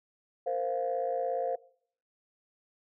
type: chord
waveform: sine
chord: Bb suspended second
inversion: none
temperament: equal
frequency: 466.2 / 523.3 / 698.5 Hz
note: Bb4 / C5 / F5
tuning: 0 / 0 / 0 cents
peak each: -35 / -31 / -32 dBFS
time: 0.46-1.56 s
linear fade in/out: 10 ms
effects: noise-tail reverb RT60 0.6 s tail -22 dB re dry + tanh soft clip ceiling -21 dBFS